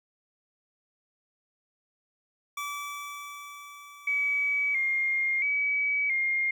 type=tone with exponential decay; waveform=25% pulse; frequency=1155 Hz; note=D6; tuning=29 cents flat; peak=-28 dBFS; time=2.57-6.35 s; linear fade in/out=5 ms; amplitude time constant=820 ms
type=tone with vibrato; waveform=sine; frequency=2200 Hz; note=C#7; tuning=14 cents flat; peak=-24 dBFS; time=4.07-6.51 s; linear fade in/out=5 ms; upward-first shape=square; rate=0.74 Hz; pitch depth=61 cents each way
effects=none